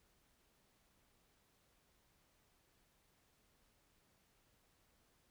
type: silence
effects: pink hiss -75 dBFS RMS until 5.3 s